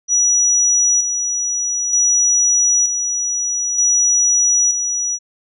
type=tone with tremolo; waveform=sine; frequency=5850 Hz; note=F#8; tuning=21 cents flat; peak=-11 dBFS; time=0.08-5.19 s; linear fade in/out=50 ms; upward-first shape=square; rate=0.54 Hz; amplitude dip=50%; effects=none